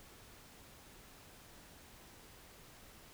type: silence
effects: pink hiss -58 dBFS RMS until 3.13 s